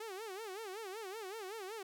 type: tone with vibrato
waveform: sawtooth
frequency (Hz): 410.1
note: G#4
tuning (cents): -22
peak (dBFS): -39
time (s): 0-1.83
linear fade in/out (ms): 5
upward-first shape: sine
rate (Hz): 5.3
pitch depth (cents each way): 190
effects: none